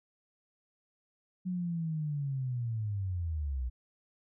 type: linear sweep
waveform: sine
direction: down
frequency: 185 to 59.1 Hz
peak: -31 dBFS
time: 1.45-3.7 s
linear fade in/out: 20 ms
effects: none